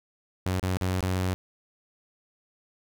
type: tone with dropouts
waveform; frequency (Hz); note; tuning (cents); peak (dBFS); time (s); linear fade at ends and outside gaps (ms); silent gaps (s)
sawtooth; 92.5; F#2; 0; -21; 0.46-1.34; 0; 0.596-0.629 / 0.771-0.812 / 1.006-1.027
effects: none